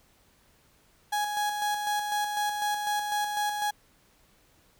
35% pulse tone with tremolo, 832 Hz, G#5, 3 cents sharp, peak -24 dBFS, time 1.12-3.71 s, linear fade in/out 10 ms, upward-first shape square, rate 4 Hz, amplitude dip 40%, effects pink hiss -63 dBFS RMS until 4.79 s

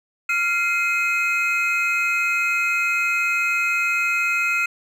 triangle tone cluster, 1389 / 2102 / 2528 Hz, F6 / C7 / D#7, -10 / +7 / +27 cents, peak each -22 / -25 / -19 dBFS, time 0.29-4.66 s, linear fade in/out 5 ms, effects none

